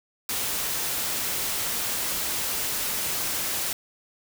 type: noise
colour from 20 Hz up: white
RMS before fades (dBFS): -28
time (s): 0.29-3.73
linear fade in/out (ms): 2
effects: none